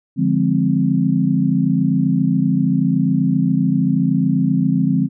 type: chord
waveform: sine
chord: D half-diminished seventh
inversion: none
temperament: equal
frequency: 146.83 / 174.61 / 207.7 / 261.6 Hz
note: D3 / F3 / Ab3 / C4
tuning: 0 / 0 / 0 / 0 cents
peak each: -20 / -18 / -20 / -18 dBFS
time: 0.16-5.09 s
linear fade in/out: 50 ms
effects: none